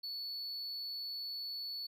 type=tone; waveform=triangle; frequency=4435 Hz; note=C#8; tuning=in tune; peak=-38 dBFS; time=0.03-1.87 s; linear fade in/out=10 ms; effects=none